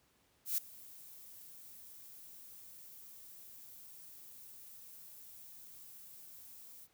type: noise with ADSR envelope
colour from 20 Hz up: violet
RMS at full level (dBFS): -32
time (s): 0.45-6.88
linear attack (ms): 130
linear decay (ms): 3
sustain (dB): -22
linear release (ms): 48
effects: pink hiss -72 dBFS RMS until 6.93 s + high-pass 60 Hz 12 dB/octave